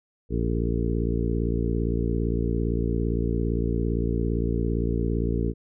harmonic tone with a mistuned harmonic, 57.6 Hz, A#1, 20 cents flat, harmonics 1 / 2 / 3 / 4 / 5 / 6 / 7 / 8, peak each -26 / -29 / -31 / -32 / -33 / -34 / -34 / -35 dBFS, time 0.29-5.54 s, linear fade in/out 50 ms, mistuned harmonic 8, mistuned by -34 cents, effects none

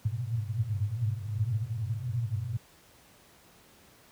white band-pass noise, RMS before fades -31 dBFS, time 0.05-2.57 s, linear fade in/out 5 ms, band 100 to 120 Hz, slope 96 dB/octave, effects pink hiss -58 dBFS RMS until 4.11 s + high-pass 60 Hz 12 dB/octave

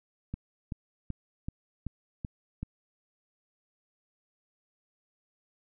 click train, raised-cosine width 5 ms, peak -22 dBFS, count 7, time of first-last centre 0.34-2.63 s, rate 2.62 Hz, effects none

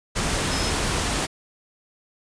sine tone in noise, 5170 Hz, E8, 34 cents flat, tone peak -31 dBFS, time 0.5-0.71 s, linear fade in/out 20 ms, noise pink, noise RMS -24 dBFS, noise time 0.15-1.27 s, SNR -10 dB, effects resampled to 22050 Hz

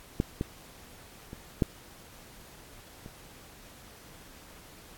clicks, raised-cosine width 3 ms, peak -12 / -16 / -27 / -10 / -30 dBFS, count 5, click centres 0.201 / 0.411 / 1.331 / 1.622 / 3.061 s, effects pink hiss -52 dBFS RMS until 4.97 s + AAC 64 kbps

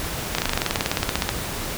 slowing click train, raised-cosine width 0.2 ms, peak -3 dBFS, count 20, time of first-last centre 0.35-1.291 s, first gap 34 ms, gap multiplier 1.04, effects pink hiss -29 dBFS RMS until 1.77 s

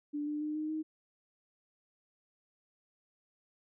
sine tone with pitch steps, 293.7 / 298.3 / 303 / 307.8 / 312.6 Hz, D4 / D4 / D#4 / D#4 / D#4, 0 / +27 / -46 / -19 / +8 cents, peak -33 dBFS, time 0.13-0.83 s, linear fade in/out 20 ms, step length 140 ms, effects none

